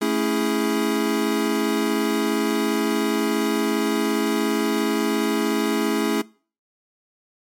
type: chord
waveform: square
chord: A major seventh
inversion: none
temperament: equal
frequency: 220 / 277.2 / 329.6 / 415.3 Hz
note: A3 / C#4 / E4 / G#4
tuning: 0 / 0 / 0 / 0 cents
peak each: -26 dBFS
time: 0.01-6.22 s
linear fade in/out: 10 ms
effects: noise-tail reverb RT60 0.4 s tail -22 dB re dry + MP3 64 kbps